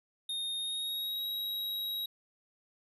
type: tone with pitch glide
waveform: square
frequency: 3692 to 3833 Hz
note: A#7 to A#7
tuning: -17 to +47 cents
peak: -34 dBFS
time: 0.29-2.06 s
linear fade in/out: 5 ms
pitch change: +64 cents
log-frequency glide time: 0.56-1.25 s
effects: none